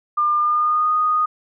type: tone with pitch glide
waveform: sine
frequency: 1200 to 1238 Hz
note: D6 to D#6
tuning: +37 to -9 cents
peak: -15 dBFS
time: 0.17-1.26 s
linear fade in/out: 10 ms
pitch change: +54 cents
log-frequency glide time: 0.37-0.92 s
effects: none